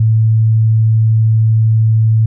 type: tone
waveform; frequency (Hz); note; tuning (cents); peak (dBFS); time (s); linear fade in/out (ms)
sine; 110.9; A2; +14; -7; 0-2.26; 5
effects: none